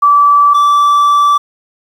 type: tone pair in turn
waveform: sine / triangle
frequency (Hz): 1157 / 1161.3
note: D6 / D6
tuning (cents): -26 / -20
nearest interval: unison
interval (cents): 6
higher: second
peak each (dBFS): -4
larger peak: neither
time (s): 0.02-0.54 / 0.54-1.38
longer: second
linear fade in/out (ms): 10
effects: 7-bit